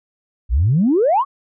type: exponential sweep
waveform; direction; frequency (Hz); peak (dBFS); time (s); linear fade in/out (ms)
sine; up; 51.8 to 1174.7; -11; 0.49-1.25; 50
effects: tanh soft clip ceiling -7 dBFS